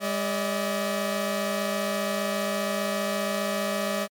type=tone cluster; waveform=sawtooth; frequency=202.8 / 580 / 635 Hz; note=G#3 / D5 / D#5; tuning=-41 / -22 / +35 cents; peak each=-26 dBFS; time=0-4.08 s; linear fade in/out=50 ms; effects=MP3 96 kbps